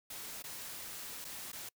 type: noise with dropouts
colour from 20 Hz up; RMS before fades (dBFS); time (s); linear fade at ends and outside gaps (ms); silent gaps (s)
white; -45; 0.1-1.69; 5; 0.424-0.439 / 1.245-1.249 / 1.519-1.529
effects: noise-tail reverb RT60 0.1 s tail -26 dB re dry